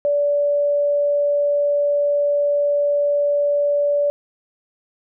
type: tone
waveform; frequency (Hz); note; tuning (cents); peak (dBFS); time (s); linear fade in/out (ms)
sine; 578; D5; -28; -15; 0.05-4.1; 0
effects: none